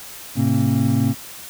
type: tone cluster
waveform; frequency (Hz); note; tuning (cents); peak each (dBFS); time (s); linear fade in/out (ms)
triangle; 108.5 / 132.2 / 229.7 / 268.5; A2 / C3 / A#3 / C4; -24 / +18 / -25 / +45; -19; 0.35-1.15; 50
effects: white hiss -37 dBFS RMS until 1.49 s